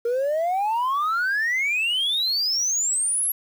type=exponential sweep; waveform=sine; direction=up; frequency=461.3 to 11550 Hz; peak=-18 dBFS; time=0.05-3.32 s; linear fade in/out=5 ms; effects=tanh soft clip ceiling -19 dBFS + 8-bit